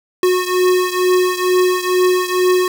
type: beating tone pair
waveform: square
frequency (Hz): 364.4 / 366.6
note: F#4 / F#4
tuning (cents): -26 / -16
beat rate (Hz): 2.2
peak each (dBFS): -15 / -18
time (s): 0.23-2.68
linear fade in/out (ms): 2
effects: 7-bit